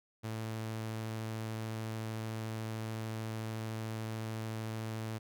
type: tone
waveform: sawtooth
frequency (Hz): 110.8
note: A2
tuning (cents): +13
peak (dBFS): -33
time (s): 0.23-5.19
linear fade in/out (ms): 20
effects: none